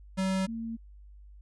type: tone pair in turn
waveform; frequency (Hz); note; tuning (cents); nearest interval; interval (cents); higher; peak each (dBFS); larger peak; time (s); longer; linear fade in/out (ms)
square / sine; 190 / 227.5; F#3 / A#3; +46 / -42; minor third; 312; second; -27 / -33; first; 0.17-0.47 / 0.47-0.77; neither; 20
effects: added 50 Hz sine -48 dBFS peak until 1.41 s + resampled to 24000 Hz